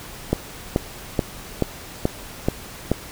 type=click train; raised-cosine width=2 ms; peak=-4 dBFS; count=7; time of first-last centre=0.33-2.916 s; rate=2.32 Hz; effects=pink hiss -38 dBFS RMS until 3.11 s